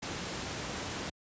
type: noise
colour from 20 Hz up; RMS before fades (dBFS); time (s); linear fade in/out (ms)
pink; -37; 0.02-1.1; 10
effects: high-pass 80 Hz 12 dB/octave + resampled to 16000 Hz